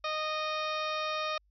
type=harmonic tone; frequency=618 Hz; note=D#5; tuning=12 cents flat; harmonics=1 / 2 / 3 / 4 / 5 / 6 / 7 / 8 / 9; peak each=-36 / -34 / -44 / -39 / -47 / -41 / -47 / -50 / -47 dBFS; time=0.04-1.38 s; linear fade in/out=5 ms; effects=added 50 Hz sine -65 dBFS peak until 1.5 s